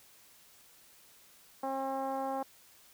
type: tone with low-pass filter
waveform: 10% pulse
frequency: 268.6 Hz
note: C4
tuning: 46 cents sharp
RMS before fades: -35 dBFS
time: 1.63-2.43 s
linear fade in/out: 5 ms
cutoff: 820 Hz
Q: 2.2
effects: white hiss -60 dBFS RMS until 2.93 s